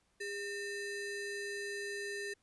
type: ring-modulated tone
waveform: square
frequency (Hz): 1108.7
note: C#6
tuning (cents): 0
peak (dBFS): -36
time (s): 0.2-2.34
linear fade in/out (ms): 10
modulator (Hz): 704
effects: pink hiss -75 dBFS RMS until 2.42 s + resampled to 24000 Hz